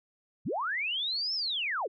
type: linear two-way sweep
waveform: sine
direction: up then down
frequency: 78.8 to 5410 to 303.7 Hz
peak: -29 dBFS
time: 0.45-1.88 s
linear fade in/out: 20 ms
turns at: 1.34 s
effects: none